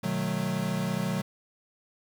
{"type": "chord", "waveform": "square", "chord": "B dominant seventh", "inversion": "none", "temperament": "equal with one note detuned", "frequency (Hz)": [123.47, 153.16, 185, 220], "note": ["B2", "D#3", "F#3", "A3"], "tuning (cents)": [0, -27, 0, 0], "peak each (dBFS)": [-37, -34, -31, -35], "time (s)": [0.03, 1.22], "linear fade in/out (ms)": 10, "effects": ["10-bit"]}